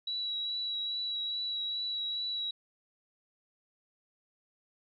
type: tone with vibrato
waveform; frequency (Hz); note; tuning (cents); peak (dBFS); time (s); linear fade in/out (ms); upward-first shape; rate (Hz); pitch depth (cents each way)
sine; 3907; B7; -19; -32; 0.07-2.51; 5; triangle; 2.4; 19
effects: none